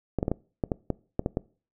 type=clicks; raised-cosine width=2 ms; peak=-12 dBFS; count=10; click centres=0.187 / 0.229 / 0.281 / 0.316 / 0.638 / 0.718 / 0.903 / 1.194 / 1.261 / 1.371 s; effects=noise-tail reverb RT60 0.4 s tail -23 dB re dry